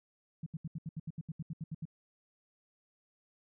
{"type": "tone bursts", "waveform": "sine", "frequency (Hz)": 159.4, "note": "D#3", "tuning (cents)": 42, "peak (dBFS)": -36, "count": 14, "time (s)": [0.43, 1.854], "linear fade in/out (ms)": 5, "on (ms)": 33, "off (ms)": 74, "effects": []}